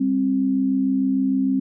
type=tone pair together; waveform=sine; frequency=199.05 / 265.7 Hz; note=G3 / C4; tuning=+27 / +27 cents; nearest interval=perfect fourth; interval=500 cents; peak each=-24 / -18 dBFS; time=0-1.6 s; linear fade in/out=10 ms; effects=none